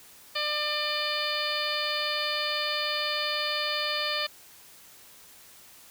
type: harmonic tone with a mistuned harmonic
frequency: 598 Hz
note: D5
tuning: 31 cents sharp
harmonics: 1 / 2 / 3 / 4 / 5 / 6 / 7 / 8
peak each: -35 / -35 / -35 / -35 / -35 / -35 / -35 / -35 dBFS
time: 0.35-4.27 s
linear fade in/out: 10 ms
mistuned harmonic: 7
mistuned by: +40 cents
effects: white hiss -52 dBFS RMS until 5.9 s